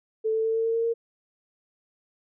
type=tone with pitch steps; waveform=sine; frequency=440 / 443.6 / 447.2 / 450.8 / 454.5 / 458.2 / 461.9 Hz; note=A4 / A4 / A4 / A4 / A#4 / A#4 / A#4; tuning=0 / +14 / +28 / +42 / -44 / -30 / -16 cents; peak=-22 dBFS; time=0.24-0.94 s; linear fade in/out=20 ms; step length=100 ms; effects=none